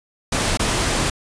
pink noise with dropouts, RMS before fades -20 dBFS, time 0.32-1.1 s, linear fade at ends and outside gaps 5 ms, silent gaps 0.573-0.594 s, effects resampled to 22050 Hz

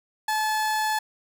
30% pulse tone, 863 Hz, A5, 34 cents flat, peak -20 dBFS, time 0.28-0.99 s, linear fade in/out 5 ms, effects none

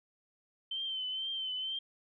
sine tone with vibrato, 3091 Hz, G7, 25 cents flat, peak -34 dBFS, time 0.71-1.79 s, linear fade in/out 5 ms, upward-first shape triangle, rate 2.1 Hz, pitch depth 54 cents each way, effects none

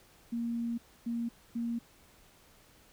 sine tone bursts at uneven times, 233.9 Hz, A#3, 6 cents sharp, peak -31 dBFS, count 3, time 0.32-0.78 / 1.06-1.29 / 1.55-1.79 s, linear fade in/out 10 ms, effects pink hiss -61 dBFS RMS until 2.92 s

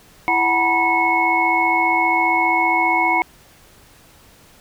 sine tone cluster, 333.6 / 746 / 898 / 973 / 2192 Hz, E4 / F#5 / A5 / B5 / C#7, +21 / +14 / +35 / -26 / -20 cents, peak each -25 / -21 / -26 / -19 / -18 dBFS, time 0.28-3.22 s, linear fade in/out 0 ms, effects pink hiss -49 dBFS RMS until 4.6 s

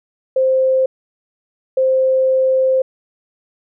sine tone bursts at uneven times, 523.3 Hz, C5, in tune, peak -11 dBFS, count 2, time 0.36-0.86 / 1.77-2.82 s, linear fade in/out 5 ms, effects none

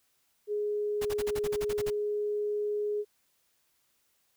sine tone, 416.8 Hz, G#4, 6 cents sharp, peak -28 dBFS, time 0.47-3.05 s, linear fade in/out 50 ms
pink noise bursts, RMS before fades -38 dBFS, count 11, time 1.01-1.904 s, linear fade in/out 10 ms, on 44 ms, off 41 ms
effects white hiss -72 dBFS RMS until 4.36 s

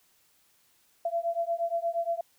sine beating tone pair, 673 / 681.5 Hz, E5 / F5, +36 / -43 cents, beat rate 8.5 Hz, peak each -30 dBFS, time 1.05-2.21 s, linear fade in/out 5 ms, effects white hiss -66 dBFS RMS until 2.38 s

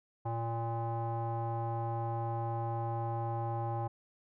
square tone with low-pass filter, 115.5 Hz, A#2, 16 cents flat, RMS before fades -35 dBFS, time 0.25-3.88 s, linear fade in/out 10 ms, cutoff 880 Hz, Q 8.2, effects none

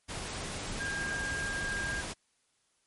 sine tone in noise, 1613 Hz, G6, 49 cents sharp, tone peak -33 dBFS, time 0.79-2.02 s, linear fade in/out 20 ms, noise pink, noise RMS -38 dBFS, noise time 0.08-2.14 s, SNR +2 dB, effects white hiss -73 dBFS RMS until 2.86 s + MP3 48 kbps

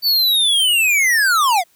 square linear sweep, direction down, 4573 to 652 Hz, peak -13 dBFS, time 0.02-1.64 s, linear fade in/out 50 ms, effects white hiss -57 dBFS RMS until 1.75 s

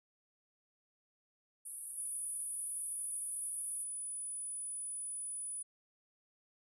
pink band-pass noise, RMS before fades -46 dBFS, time 1.65-3.84 s, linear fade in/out 10 ms, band 9400 to 11000 Hz, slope 96 dB/octave
sine tone, 9880 Hz, D#9, 13 cents flat, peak -39 dBFS, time 1.97-5.63 s, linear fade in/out 10 ms
effects none

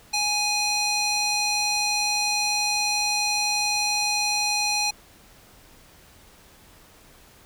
square tone with band-pass filter, 830.6 Hz, G#5, in tune, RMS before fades -24 dBFS, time 0.13-4.91 s, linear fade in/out 10 ms, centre 4900 Hz, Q 1.2, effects pink hiss -52 dBFS RMS until 7.45 s

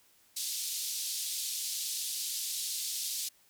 pink band-pass noise, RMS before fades -36 dBFS, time 0.36-3.29 s, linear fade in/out 10 ms, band 3800 to 14000 Hz, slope 24 dB/octave, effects white hiss -65 dBFS RMS until 3.49 s

